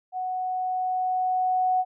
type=tone with level ramp; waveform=sine; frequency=740 Hz; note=F#5; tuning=in tune; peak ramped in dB=-27 to -19 dBFS; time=0.12-1.85 s; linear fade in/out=50 ms; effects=none